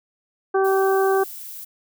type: harmonic tone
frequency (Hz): 385.9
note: G4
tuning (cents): -27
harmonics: 1 / 2 / 3 / 4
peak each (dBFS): -17 / -23 / -27 / -29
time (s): 0.54-1.24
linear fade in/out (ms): 10
type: noise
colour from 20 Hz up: violet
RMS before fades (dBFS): -36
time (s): 0.64-1.65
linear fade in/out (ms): 10
effects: none